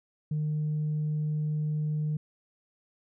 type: tone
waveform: sine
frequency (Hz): 152.1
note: D#3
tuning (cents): -39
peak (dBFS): -25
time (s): 0.31-2.17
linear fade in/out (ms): 5
effects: tanh soft clip ceiling -24 dBFS